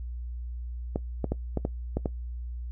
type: clicks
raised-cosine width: 2 ms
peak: -14 dBFS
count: 7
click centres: 0.959 / 1.243 / 1.32 / 1.573 / 1.651 / 1.97 / 2.058 s
effects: noise-tail reverb RT60 0.1 s tail -20 dB re dry + added 60 Hz sine -33 dBFS peak until 2.71 s